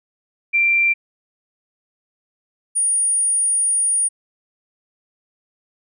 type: tone pair in turn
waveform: sine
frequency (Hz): 2361 / 9556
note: D7 / D9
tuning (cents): +9 / +29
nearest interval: 2 octaves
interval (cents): 2420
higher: second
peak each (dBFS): -13 / -15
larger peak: first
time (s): 0.53-0.94 / 2.75-4.09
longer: second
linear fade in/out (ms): 20
effects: none